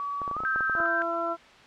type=tone with pitch glide; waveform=sine; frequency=1138 to 1292.2 Hz; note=C#6 to E6; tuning=+45 to -35 cents; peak=-29 dBFS; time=0-0.86 s; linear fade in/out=0 ms; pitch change=+220 cents; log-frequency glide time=0.33-0.4 s
type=clicks; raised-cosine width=1 ms; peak=-23 dBFS; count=11; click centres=0.217 / 0.278 / 0.313 / 0.366 / 0.404 / 0.436 / 0.56 / 0.607 / 0.697 / 0.752 / 0.803 s
type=tone; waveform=sine; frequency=1569 Hz; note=G6; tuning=1 cent sharp; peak=-25 dBFS; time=0.45-1.02 s; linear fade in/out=0 ms
type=harmonic tone; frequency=336.6 Hz; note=E4; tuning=36 cents sharp; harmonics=1 / 2 / 3 / 4; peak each=-35 / -30 / -36 / -30 dBFS; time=0.75-1.37 s; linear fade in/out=50 ms
effects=white hiss -51 dBFS RMS until 1.66 s + low-pass 3000 Hz 12 dB/octave